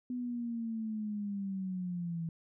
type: linear sweep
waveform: sine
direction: down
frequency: 250 to 162.9 Hz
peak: -34 dBFS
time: 0.1-2.29 s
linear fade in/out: 2 ms
effects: none

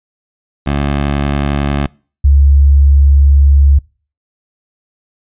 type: tone pair in turn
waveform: 15% pulse / sine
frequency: 71.1 / 70.12 Hz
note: C#2 / C#2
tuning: +45 / +20 cents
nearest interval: unison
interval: 25 cents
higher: first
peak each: -6 / -4 dBFS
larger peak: second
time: 0.66-1.87 / 2.24-3.79 s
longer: second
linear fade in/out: 10 ms
effects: noise-tail reverb RT60 0.4 s tail -25 dB re dry + resampled to 8000 Hz

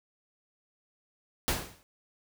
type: noise with exponential decay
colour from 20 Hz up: pink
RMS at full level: -25 dBFS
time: 1.48-1.83 s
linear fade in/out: 0 ms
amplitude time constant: 74 ms
effects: none

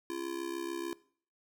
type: tone with amplitude modulation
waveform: square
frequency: 340.2 Hz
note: F4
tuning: 45 cents flat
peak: -33 dBFS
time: 0.1-0.93 s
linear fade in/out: 0 ms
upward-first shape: sine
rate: 66.8 Hz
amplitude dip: 80%
effects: noise-tail reverb RT60 0.5 s tail -20 dB re dry

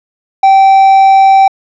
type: tone with hard clipping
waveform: triangle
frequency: 776 Hz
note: G5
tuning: 18 cents flat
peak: -3 dBFS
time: 0.43-1.48 s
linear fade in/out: 5 ms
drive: 6 dB
effects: resampled to 16000 Hz

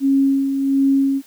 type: tone with tremolo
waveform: sine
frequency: 273.2 Hz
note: C#4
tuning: 25 cents flat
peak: -11 dBFS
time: 0-1.22 s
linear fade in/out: 50 ms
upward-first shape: sine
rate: 1.4 Hz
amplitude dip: 50%
effects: white hiss -49 dBFS RMS until 1.26 s + high-pass 150 Hz 12 dB/octave

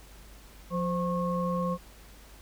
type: tone cluster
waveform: sine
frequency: 177.9 / 519 / 1089 Hz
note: F3 / C5 / C#6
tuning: +32 / -14 / -31 cents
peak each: -29 / -32 / -33 dBFS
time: 0.7-1.78 s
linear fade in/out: 50 ms
effects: added 50 Hz sine -50 dBFS peak until 2.41 s + pink hiss -54 dBFS RMS until 2.41 s

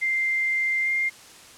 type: tone with pitch glide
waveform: sine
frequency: 2093 to 2111 Hz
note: C7 to C7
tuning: 0 to +15 cents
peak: -21 dBFS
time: 0.01-1.1 s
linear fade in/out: 20 ms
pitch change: +15 cents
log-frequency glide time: 0.83-0.88 s
effects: white hiss -47 dBFS RMS until 1.57 s + low-pass 9000 Hz 12 dB/octave

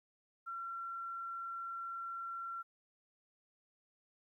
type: tone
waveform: sine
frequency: 1362 Hz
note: F6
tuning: 44 cents flat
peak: -40 dBFS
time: 0.46-2.63 s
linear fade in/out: 20 ms
effects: 13-bit

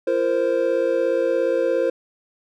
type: chord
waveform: triangle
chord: F suspended fourth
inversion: none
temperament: equal with one note detuned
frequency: 341.4 / 466.2 / 523.3 Hz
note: F4 / Bb4 / C5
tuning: -39 / 0 / 0 cents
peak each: -23 / -21 / -18 dBFS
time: 0.07-1.9 s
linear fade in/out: 5 ms
effects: none

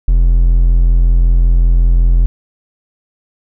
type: tone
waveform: triangle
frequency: 42.67 Hz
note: F1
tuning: 39 cents flat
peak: -4 dBFS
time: 0.08-2.26 s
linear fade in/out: 0 ms
effects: none

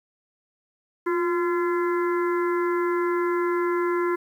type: harmonic tone with a mistuned harmonic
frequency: 342.4 Hz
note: F4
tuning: 34 cents flat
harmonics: 1 / 3 / 4 / 5 / 6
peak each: -22 / -29 / -33 / -36 / -38 dBFS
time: 1.06-4.16 s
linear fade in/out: 10 ms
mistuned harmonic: 1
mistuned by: +50 cents
effects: 9-bit

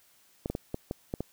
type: clicks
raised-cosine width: 2 ms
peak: -18 dBFS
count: 7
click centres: 0.459 / 0.5 / 0.551 / 0.744 / 0.911 / 1.139 / 1.206 s
effects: white hiss -63 dBFS RMS until 1.32 s

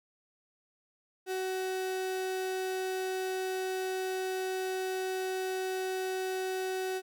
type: tone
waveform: 35% pulse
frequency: 375.3 Hz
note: F#4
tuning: 25 cents sharp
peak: -30 dBFS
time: 1.26-7.02 s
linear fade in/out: 50 ms
effects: none

